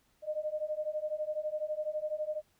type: beating tone pair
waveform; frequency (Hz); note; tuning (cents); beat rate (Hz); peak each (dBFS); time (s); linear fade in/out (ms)
sine; 605 / 617; D#5 / D#5; -49 / -15; 12; -36 / -35; 0.22-2.42; 50
effects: pink hiss -71 dBFS RMS until 2.59 s